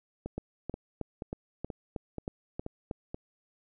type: two click trains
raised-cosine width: 2 ms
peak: -21 / -23 dBFS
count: 9 / 7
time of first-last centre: 0.38-2.912 / 0.26-3.145 s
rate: 3.16 / 2.08 Hz
effects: none